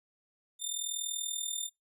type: tone with amplitude modulation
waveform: 15% pulse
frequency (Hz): 3600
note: A7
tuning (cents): +39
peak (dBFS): -23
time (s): 0.59-1.7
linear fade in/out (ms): 50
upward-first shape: sine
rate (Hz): 40.4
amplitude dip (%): 75
effects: noise-tail reverb RT60 0.2 s tail -26 dB re dry + resampled to 32000 Hz